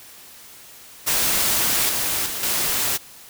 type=noise with level steps; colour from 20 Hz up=white; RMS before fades=-20 / -23 / -28 / -22 dBFS; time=1.06-2.98 s; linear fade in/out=20 ms; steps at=1.89 / 2.26 / 2.43 s; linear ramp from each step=2 ms; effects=white hiss -44 dBFS RMS until 3.29 s

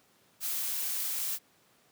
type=noise; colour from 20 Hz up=blue; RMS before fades=-33 dBFS; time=0.4-1.39 s; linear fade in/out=50 ms; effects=pink hiss -65 dBFS RMS until 1.91 s + high-pass 150 Hz 12 dB/octave

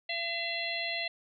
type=harmonic tone with a mistuned harmonic; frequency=677 Hz; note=E5; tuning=46 cents sharp; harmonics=1 / 3 / 4 / 5 / 6; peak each=-39 / -36 / -37 / -40 / -38 dBFS; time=0.09-1.08 s; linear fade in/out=5 ms; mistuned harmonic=6; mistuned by=+22 cents; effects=none

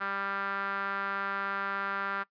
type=tone with band-pass filter; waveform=sawtooth; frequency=197.4 Hz; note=G3; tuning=12 cents sharp; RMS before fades=-33 dBFS; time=0-2.24 s; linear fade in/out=20 ms; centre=1400 Hz; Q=4.7; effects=noise-tail reverb RT60 0.1 s tail -20 dB re dry + resampled to 11025 Hz

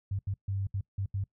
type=tone bursts at uneven times; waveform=sine; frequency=98 Hz; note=G2; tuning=in tune; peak=-29 dBFS; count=6; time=0.11-0.19 / 0.27-0.34 / 0.48-0.67 / 0.74-0.81 / 0.98-1.06 / 1.14-1.24 s; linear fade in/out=5 ms; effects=noise-tail reverb RT60 0.1 s tail -22 dB re dry

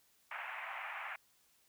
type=band-pass noise; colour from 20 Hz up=white; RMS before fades=-44 dBFS; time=0.31-1.16 s; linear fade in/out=5 ms; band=680 to 2500 Hz; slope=48 dB/octave; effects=white hiss -71 dBFS RMS until 1.68 s

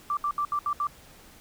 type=tone bursts at uneven times; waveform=sine; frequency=1172 Hz; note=D6; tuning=4 cents flat; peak=-24 dBFS; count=6; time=0.1-0.17 / 0.24-0.31 / 0.38-0.45 / 0.52-0.59 / 0.66-0.73 / 0.8-0.87 s; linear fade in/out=2 ms; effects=pink hiss -52 dBFS RMS until 1.4 s

